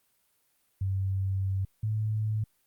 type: tone pair in turn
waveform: sine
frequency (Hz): 96.2 / 107.98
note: G2 / A2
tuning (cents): -32 / -32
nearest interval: major second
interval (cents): 200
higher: second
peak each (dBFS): -26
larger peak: neither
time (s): 0.81-1.65 / 1.83-2.44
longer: first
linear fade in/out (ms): 5
effects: white hiss -71 dBFS RMS until 2.66 s + Opus 32 kbps